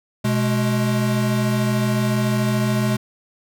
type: tone pair together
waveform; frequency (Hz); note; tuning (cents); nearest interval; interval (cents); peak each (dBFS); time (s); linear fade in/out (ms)
square; 123.96 / 211.2; B2 / G#3; +7 / +29; major sixth; 922; -21; 0.24-2.97; 10
effects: none